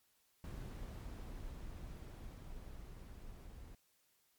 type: noise with level ramp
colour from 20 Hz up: brown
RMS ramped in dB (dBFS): -45 to -53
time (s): 0.44-3.75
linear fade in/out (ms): 2
effects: white hiss -75 dBFS RMS until 4.38 s + MP3 96 kbps